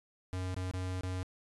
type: tone with dropouts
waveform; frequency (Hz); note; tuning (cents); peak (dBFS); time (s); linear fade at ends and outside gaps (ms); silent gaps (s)
square; 92.2; F#2; -6; -35; 0.33-1.23; 0; 0.544-0.565 / 0.712-0.737 / 1.009-1.034
effects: resampled to 24000 Hz